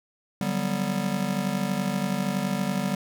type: chord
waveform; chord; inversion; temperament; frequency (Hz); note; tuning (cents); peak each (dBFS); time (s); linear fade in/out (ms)
square; G major seventh; second; just; 147 / 183.75 / 196 / 245; D3 / F#3 / G3 / B3; +2 / -12 / 0 / -14; -34 / -33 / -28 / -33; 0.41-2.95; 2
effects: none